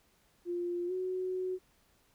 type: tone with pitch glide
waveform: sine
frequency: 350 to 370 Hz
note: F4 to F#4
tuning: +4 to 0 cents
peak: -32 dBFS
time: 0.45-1.59 s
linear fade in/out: 50 ms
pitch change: +96 cents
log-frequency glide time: 0.87-0.92 s
effects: pink hiss -69 dBFS RMS until 2.14 s